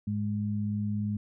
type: tone pair together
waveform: sine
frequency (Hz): 104.75 / 207.7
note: G#2 / G#3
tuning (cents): +15 / 0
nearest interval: octave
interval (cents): 1185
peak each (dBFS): -31 / -30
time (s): 0.07-1.17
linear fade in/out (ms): 5
effects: none